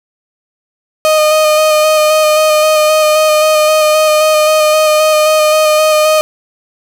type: tone with vibrato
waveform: 35% pulse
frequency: 617 Hz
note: D#5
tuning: 15 cents flat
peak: -5 dBFS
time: 1.05-6.21 s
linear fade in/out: 0 ms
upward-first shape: square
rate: 3.8 Hz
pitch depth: 14 cents each way
effects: none